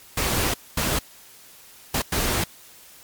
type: noise bursts at uneven times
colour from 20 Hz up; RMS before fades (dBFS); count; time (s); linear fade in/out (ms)
pink; -23; 4; 0.17-0.54 / 0.77-0.99 / 1.94-2.02 / 2.12-2.44; 5
effects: white hiss -48 dBFS RMS until 3.03 s + MP3 96 kbps